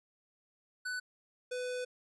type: tone pair in turn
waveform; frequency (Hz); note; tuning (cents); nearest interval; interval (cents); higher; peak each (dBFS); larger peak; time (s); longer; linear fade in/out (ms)
square; 1495 / 498.9; F#6 / B4; +17 / +17; octave + perfect fifth; 1900; first; -36 / -36; neither; 0.85-1 / 1.51-1.85; second; 10
effects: resampled to 22050 Hz